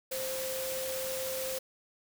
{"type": "tone in noise", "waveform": "sine", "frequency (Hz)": 523.3, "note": "C5", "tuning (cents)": 0, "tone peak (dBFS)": -35, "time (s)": [0.11, 1.59], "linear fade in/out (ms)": 10, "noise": "white", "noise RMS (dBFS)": -38, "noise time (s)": [0.11, 1.59], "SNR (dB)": 0, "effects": []}